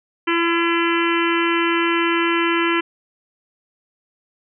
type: harmonic tone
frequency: 337.8 Hz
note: E4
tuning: 42 cents sharp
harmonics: 1 / 3 / 4 / 5 / 6 / 7 / 8 / 9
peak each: -19 / -24 / -25 / -26 / -27 / -27 / -28 / -29 dBFS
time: 0.27-2.81 s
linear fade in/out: 10 ms
effects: none